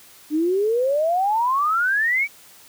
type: exponential sweep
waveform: sine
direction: up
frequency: 294 to 2315 Hz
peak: -17 dBFS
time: 0.3-2.28 s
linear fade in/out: 50 ms
effects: white hiss -48 dBFS RMS until 2.68 s + high-pass 60 Hz 12 dB/octave